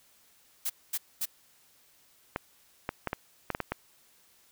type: noise bursts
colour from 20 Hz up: blue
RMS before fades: -31 dBFS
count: 3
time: 0.65-1.257 s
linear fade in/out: 10 ms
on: 49 ms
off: 230 ms
type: clicks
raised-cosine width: 0.5 ms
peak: -15 dBFS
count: 8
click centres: 2.361 / 2.891 / 3.073 / 3.131 / 3.503 / 3.549 / 3.603 / 3.72 s
effects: white hiss -63 dBFS RMS until 4.51 s